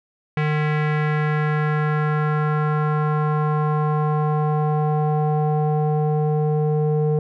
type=tone with low-pass filter sweep; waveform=square; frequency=151.7 Hz; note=D#3; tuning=44 cents flat; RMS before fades=-20 dBFS; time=0.37-7.19 s; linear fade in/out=2 ms; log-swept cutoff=2200 to 530 Hz; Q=2.6; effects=none